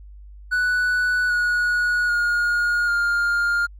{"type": "tone with pitch steps", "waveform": "triangle", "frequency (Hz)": [1482, 1456.5, 1431.5, 1406.9], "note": ["F#6", "F#6", "F6", "F6"], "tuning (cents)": [2, -28, 42, 12], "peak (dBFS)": -16, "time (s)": [0.51, 3.67], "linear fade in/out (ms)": 20, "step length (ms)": 790, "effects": ["added 50 Hz sine -39 dBFS peak until 3.79 s"]}